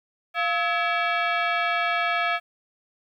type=tone with frequency modulation; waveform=sine; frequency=299.9 Hz; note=D4; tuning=36 cents sharp; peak=-21 dBFS; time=0.34-2.4 s; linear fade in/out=50 ms; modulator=994 Hz; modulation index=2.4; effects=10-bit